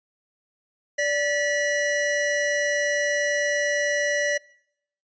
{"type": "tone pair together", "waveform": "square", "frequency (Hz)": [582, 1945.2], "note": ["D5", "B6"], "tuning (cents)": [-16, -27], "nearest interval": "octave + major sixth", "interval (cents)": 2089, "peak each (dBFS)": -25, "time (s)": [0.98, 4.38], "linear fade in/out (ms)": 10, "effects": ["noise-tail reverb RT60 0.7 s tail -23 dB re dry", "resampled to 16000 Hz"]}